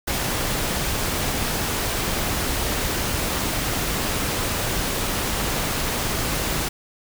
pink noise with amplitude modulation, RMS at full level -23 dBFS, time 0.07-6.69 s, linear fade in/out 10 ms, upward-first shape sine, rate 295 Hz, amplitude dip 25%, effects none

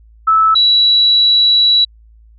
sine tone pair in turn, 1308 / 3920 Hz, E6 / B7, -14 / -14 cents, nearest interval octave + perfect fifth, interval 1900 cents, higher second, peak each -7 dBFS, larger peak neither, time 0.27-0.55 / 0.55-1.85 s, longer second, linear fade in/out 10 ms, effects added 55 Hz sine -41 dBFS peak until 2.38 s

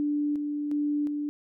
sine tone with tremolo, 293.7 Hz, D4, in tune, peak -24 dBFS, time 0-1.29 s, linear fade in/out 0 ms, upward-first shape square, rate 1.4 Hz, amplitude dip 35%, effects none

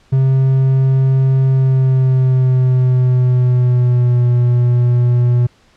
triangle tone with pitch glide, 132.9 to 121.87 Hz, C3 to B2, +27 to -23 cents, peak -7 dBFS, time 0.12-5.47 s, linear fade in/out 10 ms, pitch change -150 cents, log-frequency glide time 1.47-4.26 s, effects pink hiss -52 dBFS RMS until 5.76 s + low-pass 6000 Hz 12 dB/octave

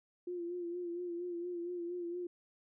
sine tone with vibrato, 349.2 Hz, F4, in tune, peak -37 dBFS, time 0.27-2.27 s, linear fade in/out 5 ms, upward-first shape sine, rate 4.3 Hz, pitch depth 43 cents each way, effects none

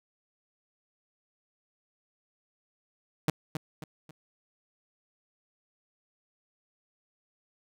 sawtooth tone with echo, 155.56 Hz, D#3, in tune, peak -19 dBFS, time 3.28-3.3 s, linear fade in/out 2 ms, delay 270 ms, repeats 3, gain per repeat -8 dB, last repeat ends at 4.11 s, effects none

